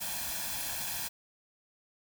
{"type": "noise with comb filter", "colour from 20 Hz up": "white", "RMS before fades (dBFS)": -36, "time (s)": [0, 1.09], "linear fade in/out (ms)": 20, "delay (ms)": 1.2, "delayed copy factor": 0.7, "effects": []}